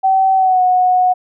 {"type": "tone with pitch glide", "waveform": "sine", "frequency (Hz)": [766, 732.7], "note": ["G5", "F#5"], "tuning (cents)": [-40, -17], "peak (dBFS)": -9, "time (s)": [0.03, 1.14], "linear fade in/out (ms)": 20, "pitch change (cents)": -77, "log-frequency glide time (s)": [0.35, 0.62], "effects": []}